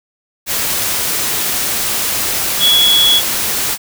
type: tone in noise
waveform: sine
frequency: 3364 Hz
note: G#7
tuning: 22 cents sharp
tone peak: -8 dBFS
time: 2.59-3.22 s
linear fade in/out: 50 ms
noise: white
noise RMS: -17 dBFS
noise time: 0.46-3.78 s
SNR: +6 dB
effects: none